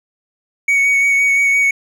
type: tone with vibrato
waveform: triangle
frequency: 2234 Hz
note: C#7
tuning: 13 cents sharp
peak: -9 dBFS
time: 0.68-1.71 s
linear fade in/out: 5 ms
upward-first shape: sine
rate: 5.8 Hz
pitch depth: 15 cents each way
effects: none